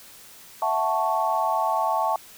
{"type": "chord", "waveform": "sine", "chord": "F# minor seventh", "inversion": "third", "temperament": "equal", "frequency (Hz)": [659.3, 740, 880, 1108.7], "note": ["E5", "F#5", "A5", "C#6"], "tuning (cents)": [0, 0, 0, 0], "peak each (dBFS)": [-27, -28, -24, -27], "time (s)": [0.62, 2.16], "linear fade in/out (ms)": 2, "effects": ["white hiss -47 dBFS RMS until 2.37 s"]}